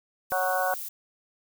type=noise; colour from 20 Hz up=violet; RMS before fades=-36 dBFS; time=0.3-0.89 s; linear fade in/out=10 ms
type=harmonic tone; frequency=185 Hz; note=F#3; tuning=in tune; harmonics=3 / 4 / 5 / 6 / 7 / 8; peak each=-30 / -27 / -37 / -33 / -41 / -30 dBFS; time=0.32-0.74 s; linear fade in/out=0 ms
effects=none